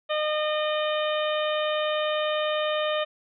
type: harmonic tone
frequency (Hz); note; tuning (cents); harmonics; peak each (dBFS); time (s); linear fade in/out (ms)
610; D#5; -34; 1 / 2 / 3 / 4 / 5 / 6; -25 / -31 / -35 / -37 / -34 / -36; 0.09-3.05; 20
effects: none